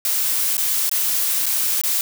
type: noise with dropouts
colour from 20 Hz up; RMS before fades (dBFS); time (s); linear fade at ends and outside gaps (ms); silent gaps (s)
blue; -20; 0.05-2.01; 1; 0.569-0.579 / 0.895-0.914 / 1.458-1.464 / 1.814-1.836
effects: none